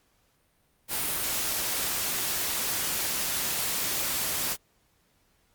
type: noise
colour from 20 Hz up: white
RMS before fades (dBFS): -29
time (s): 0.88-4.57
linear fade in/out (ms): 50
effects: pink hiss -68 dBFS RMS until 5.54 s + Opus 48 kbps